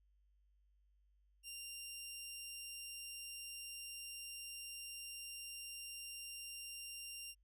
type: tone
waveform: 15% pulse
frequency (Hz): 2784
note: F7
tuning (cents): -6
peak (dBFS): -40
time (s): 1.43-7.35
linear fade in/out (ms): 50
effects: added 50 Hz sine -70 dBFS peak until 7.43 s